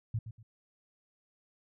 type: tone with echo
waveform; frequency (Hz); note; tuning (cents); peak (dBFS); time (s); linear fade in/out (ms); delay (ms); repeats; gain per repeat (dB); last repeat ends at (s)
sine; 111.6; A2; +25; -29; 0.14-0.19; 5; 120; 2; -11; 0.43
effects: none